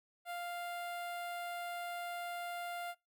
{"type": "tone with notch filter", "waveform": "sawtooth", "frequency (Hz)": 698.5, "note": "F5", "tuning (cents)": 0, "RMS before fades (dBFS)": -42, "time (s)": [0.25, 2.95], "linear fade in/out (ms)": 50, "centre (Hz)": 5900, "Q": 1, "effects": ["noise-tail reverb RT60 0.2 s tail -22 dB re dry"]}